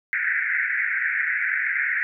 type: band-pass noise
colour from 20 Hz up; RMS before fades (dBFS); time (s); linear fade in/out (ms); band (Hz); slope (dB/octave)
white; -24; 0.13-2.03; 0; 1500 to 2200; 96
effects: none